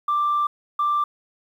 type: tone pair in turn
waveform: sine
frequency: 1179 / 1179 Hz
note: D6 / D6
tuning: +6 / +6 cents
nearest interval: unison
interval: 0 cents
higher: neither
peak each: -17 dBFS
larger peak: neither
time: 0.08-0.47 / 0.79-1.04 s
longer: first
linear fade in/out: 5 ms
effects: tanh soft clip ceiling -15 dBFS + 9-bit